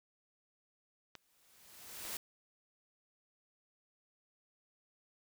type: noise with exponential growth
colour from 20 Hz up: white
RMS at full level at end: -40 dBFS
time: 1.15-2.17 s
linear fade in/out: 2 ms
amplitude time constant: 220 ms
type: clicks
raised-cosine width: 0.2 ms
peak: -30 dBFS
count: 2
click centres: 1.153 / 2.052 s
effects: none

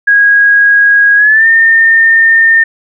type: tone with pitch glide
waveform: sine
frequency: 1646 to 1815.8 Hz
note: G#6 to A#6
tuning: -16 to -46 cents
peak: -3 dBFS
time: 0.07-2.64 s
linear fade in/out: 10 ms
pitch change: +170 cents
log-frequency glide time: 1.16-1.47 s
effects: none

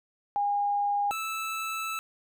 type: tone pair in turn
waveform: sine / 25% pulse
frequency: 814 / 1314.6 Hz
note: G#5 / E6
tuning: -35 / -5 cents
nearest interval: minor sixth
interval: 830 cents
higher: second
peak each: -24 / -27 dBFS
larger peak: first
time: 0.36-1.11 / 1.11-1.99 s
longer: second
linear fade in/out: 0 ms
effects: none

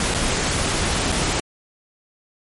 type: noise with dropouts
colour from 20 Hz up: pink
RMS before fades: -21 dBFS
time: 0-1.4 s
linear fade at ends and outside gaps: 2 ms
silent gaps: 0.141-0.146 / 1.12-1.123 s
effects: MP3 48 kbps

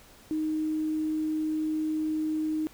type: tone with quantisation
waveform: sine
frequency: 311.1 Hz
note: D#4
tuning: in tune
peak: -26 dBFS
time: 0.31-2.67 s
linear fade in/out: 0 ms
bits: 9
effects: pink hiss -54 dBFS RMS until 2.73 s

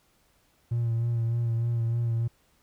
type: tone with vibrato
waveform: triangle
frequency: 116.54 Hz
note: A#2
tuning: in tune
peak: -21 dBFS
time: 0.71-2.28 s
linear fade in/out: 10 ms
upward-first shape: sine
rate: 3.3 Hz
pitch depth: 29 cents each way
effects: tanh soft clip ceiling -19 dBFS + pink hiss -66 dBFS RMS until 2.62 s

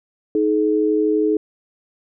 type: tone pair together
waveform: sine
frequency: 314 / 426.3 Hz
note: D#4 / G#4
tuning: +16 / +45 cents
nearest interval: perfect fourth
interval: 529 cents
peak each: -18 / -17 dBFS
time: 0.35-1.37 s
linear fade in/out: 2 ms
effects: none

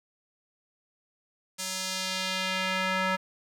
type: tone with band-pass filter sweep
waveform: square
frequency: 187.6 Hz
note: F#3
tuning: 24 cents sharp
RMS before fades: -30 dBFS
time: 1.58-3.17 s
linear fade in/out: 20 ms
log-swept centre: 7400 to 1500 Hz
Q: 1.1
effects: 9-bit

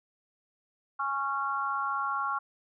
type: harmonic tone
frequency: 275.8 Hz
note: C#4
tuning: 9 cents flat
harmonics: 3 / 4 / 5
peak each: -36 / -31 / -32 dBFS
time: 0.99-2.39 s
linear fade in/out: 10 ms
effects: none

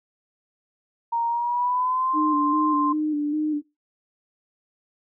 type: tone with pitch glide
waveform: sine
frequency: 932.3 to 1046.5 Hz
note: A#5 to C6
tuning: 0 to 0 cents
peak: -21 dBFS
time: 1.12-2.93 s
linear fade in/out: 10 ms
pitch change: +200 cents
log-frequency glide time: 1.27-2.12 s
type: tone with vibrato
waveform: sine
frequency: 300 Hz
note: D4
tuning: 37 cents sharp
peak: -21 dBFS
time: 2.13-3.62 s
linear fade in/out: 50 ms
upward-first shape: square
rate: 2.5 Hz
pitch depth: 33 cents each way
effects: noise-tail reverb RT60 0.2 s tail -20 dB re dry

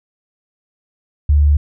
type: tone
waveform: sine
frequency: 73.2 Hz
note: D2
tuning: 5 cents flat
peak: -8 dBFS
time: 1.29-1.57 s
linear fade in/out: 5 ms
effects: none

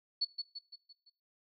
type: tone with echo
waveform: sine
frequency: 4426 Hz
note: C#8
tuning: 3 cents flat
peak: -28 dBFS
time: 0.21-0.25 s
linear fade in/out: 10 ms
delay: 170 ms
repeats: 5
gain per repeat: -6 dB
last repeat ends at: 1.1 s
effects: noise-tail reverb RT60 0.4 s tail -20 dB re dry

